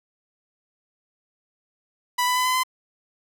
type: tone with pitch steps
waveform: sawtooth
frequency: 987.8 / 997 / 1006.2 / 1015.6 / 1025 Hz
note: B5 / B5 / B5 / B5 / C6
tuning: 0 / +16 / +32 / +48 / -36 cents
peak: -16 dBFS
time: 2.18-2.635 s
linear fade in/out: 10 ms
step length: 91 ms
effects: none